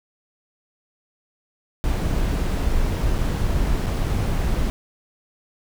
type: noise with dropouts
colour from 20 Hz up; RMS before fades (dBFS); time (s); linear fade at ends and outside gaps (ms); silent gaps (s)
brown; -21; 1.84-4.7; 0; 3.181-3.186 / 3.861-3.866
effects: none